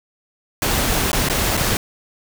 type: noise with dropouts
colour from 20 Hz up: pink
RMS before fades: -19 dBFS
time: 0.62-1.77 s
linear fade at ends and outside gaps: 1 ms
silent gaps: 1.117-1.13 / 1.287-1.298 / 1.569-1.574 s
effects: none